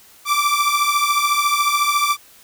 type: beating tone pair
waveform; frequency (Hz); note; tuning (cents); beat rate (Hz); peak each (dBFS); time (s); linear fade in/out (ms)
sawtooth; 1162 / 1176; D6 / D6; -19 / +2; 14; -15 / -15; 0.25-2.17; 50
effects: white hiss -48 dBFS RMS until 2.43 s